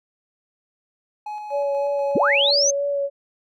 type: tone with tremolo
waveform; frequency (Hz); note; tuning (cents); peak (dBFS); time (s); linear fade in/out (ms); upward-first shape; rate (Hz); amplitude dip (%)
triangle; 843; G#5; +26; -26; 1.26-2.51; 5; square; 4.1; 30
type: tone with vibrato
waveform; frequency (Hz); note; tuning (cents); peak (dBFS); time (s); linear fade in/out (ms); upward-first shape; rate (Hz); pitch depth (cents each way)
sine; 565; C#5; +33; -20; 1.5-3.1; 50; sine; 3.1; 16
type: linear sweep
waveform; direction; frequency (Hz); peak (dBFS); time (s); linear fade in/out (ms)
sine; up; 112.2 to 6400; -16; 2.15-2.71; 10
effects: none